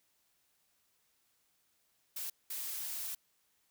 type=noise bursts at uneven times; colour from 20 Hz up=blue; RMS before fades=-40 dBFS; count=2; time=2.16-2.3 / 2.5-3.15 s; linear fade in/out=5 ms; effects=white hiss -75 dBFS RMS until 3.7 s